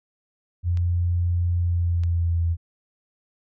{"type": "tone with pitch glide", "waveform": "sine", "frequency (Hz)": [87.31, 84.24], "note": ["F2", "E2"], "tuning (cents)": [0, 38], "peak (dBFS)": -19, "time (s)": [0.63, 2.57], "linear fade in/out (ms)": 50, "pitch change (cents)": -62, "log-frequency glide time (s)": [1.56, 2.44]}
{"type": "clicks", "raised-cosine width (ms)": 0.2, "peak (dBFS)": -26, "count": 2, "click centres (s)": [0.773, 2.036]}
{"effects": []}